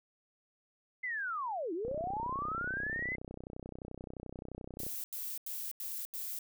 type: linear two-way sweep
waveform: sine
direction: down then up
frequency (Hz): 2079 to 310.4 to 2079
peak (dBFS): -34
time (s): 1.03-3.16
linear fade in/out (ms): 10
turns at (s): 1.73
type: click train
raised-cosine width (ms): 2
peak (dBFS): -30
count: 96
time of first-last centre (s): 1.85-4.866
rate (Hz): 31.5
type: noise bursts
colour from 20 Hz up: violet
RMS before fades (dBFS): -40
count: 5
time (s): 4.79-6.388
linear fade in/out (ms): 0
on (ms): 250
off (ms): 87
effects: none